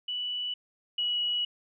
sine tone pair in turn, 2960 / 2924 Hz, F#7 / F#7, 0 / -21 cents, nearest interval unison, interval 21 cents, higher first, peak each -30 / -26 dBFS, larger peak second, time 0.08-0.54 / 0.98-1.45 s, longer second, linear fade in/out 5 ms, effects none

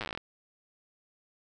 slowing click train, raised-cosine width 0.3 ms, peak -19 dBFS, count 12, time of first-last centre 0.01-0.175 s, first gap 8 ms, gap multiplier 1.12, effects none

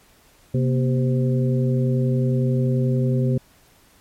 harmonic tone with a mistuned harmonic, 130 Hz, C3, 11 cents flat, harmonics 1 / 2 / 3 / 4, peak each -18 / -24 / -28 / -30 dBFS, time 0.54-3.38 s, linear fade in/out 5 ms, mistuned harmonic 2, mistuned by -130 cents, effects pink hiss -55 dBFS RMS until 4 s + MP3 64 kbps

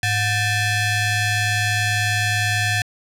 sawtooth ring-modulated tone, 830.6 Hz, G#5, in tune, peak -11 dBFS, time 0.03-2.82 s, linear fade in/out 2 ms, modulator 936 Hz, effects low-pass 11000 Hz 12 dB/octave

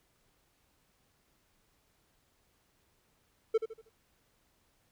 triangle tone with echo, 445.5 Hz, A4, 22 cents sharp, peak -21 dBFS, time 3.54-3.58 s, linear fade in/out 10 ms, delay 79 ms, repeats 4, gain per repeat -9 dB, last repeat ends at 3.896 s, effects pink hiss -72 dBFS RMS until 4.91 s

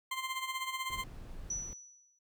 20% pulse tone with tremolo, 1046.5 Hz, C6, in tune, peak -28 dBFS, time 0.11-1.04 s, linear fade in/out 5 ms, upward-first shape sine, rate 16 Hz, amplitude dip 65%
brown noise, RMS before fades -46 dBFS, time 0.9-1.73 s, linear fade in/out 0 ms
sine tone with exponential decay, 5920 Hz, F#8, in tune, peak -32 dBFS, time 1.5-2.19 s, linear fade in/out 5 ms, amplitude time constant 150 ms
effects none

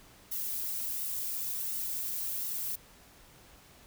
violet noise with flanger, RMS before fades -35 dBFS, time 0.31-2.76 s, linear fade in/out 10 ms, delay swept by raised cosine 1.2 to 2.7 ms, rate 1.4 Hz, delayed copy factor -0.55, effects pink hiss -57 dBFS RMS until 3.86 s

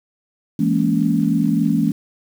sine chord, A# half-diminished seventh, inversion second, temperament just, 167.82 / 209.8 / 233.1 / 279.7 Hz, E3 / G#3 / A#3 / C#4, +31 / +18 / 0 / +16 cents, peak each -20 dBFS, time 0.59-1.92 s, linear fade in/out 5 ms, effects 7-bit

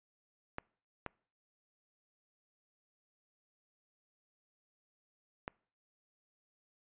clicks, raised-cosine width 0.5 ms, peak -23 dBFS, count 3, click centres 0.584 / 1.063 / 5.479 s, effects noise-tail reverb RT60 0.5 s tail -26 dB re dry + resampled to 8000 Hz

